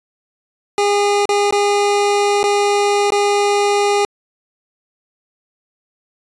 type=tone with dropouts; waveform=25% pulse; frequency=407.7 Hz; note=G#4; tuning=32 cents flat; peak=-9 dBFS; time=0.78-4.05 s; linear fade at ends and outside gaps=1 ms; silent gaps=1.255-1.291 / 1.509-1.525 / 2.431-2.439 / 3.104-3.121 s; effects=resampled to 22050 Hz